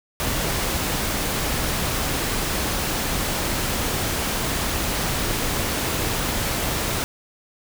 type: noise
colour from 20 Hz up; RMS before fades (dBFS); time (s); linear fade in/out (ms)
pink; -24; 0.2-7.04; 0
effects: none